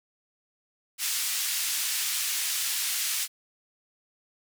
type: band-pass noise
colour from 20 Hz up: white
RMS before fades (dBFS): -29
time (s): 0.98-3.28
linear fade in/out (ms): 50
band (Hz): 2000 to 12000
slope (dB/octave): 12
effects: none